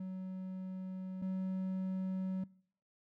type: tone pair in turn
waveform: triangle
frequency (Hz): 187 / 187.97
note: F#3 / F#3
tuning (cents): +19 / +28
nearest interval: unison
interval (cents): 9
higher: second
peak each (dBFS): -37 / -32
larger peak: second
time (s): 0-1.22 / 1.22-2.44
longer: neither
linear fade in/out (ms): 5
effects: noise-tail reverb RT60 0.6 s tail -23 dB re dry